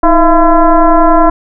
sine tone with frequency modulation, 349.2 Hz, F4, in tune, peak -3 dBFS, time 0.03-1.3 s, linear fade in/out 5 ms, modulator 334 Hz, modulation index 2.5, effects none

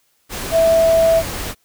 sine tone in noise, 657 Hz, E5, 6 cents flat, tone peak -10 dBFS, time 0.51-1.23 s, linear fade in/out 50 ms, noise pink, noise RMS -26 dBFS, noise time 0.29-1.55 s, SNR +13 dB, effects white hiss -62 dBFS RMS until 1.64 s

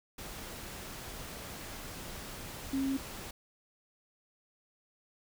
sine tone in noise, 270 Hz, C#4, 45 cents flat, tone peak -29 dBFS, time 2.73-2.97 s, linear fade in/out 5 ms, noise pink, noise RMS -44 dBFS, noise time 0.18-3.31 s, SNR +12 dB, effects none

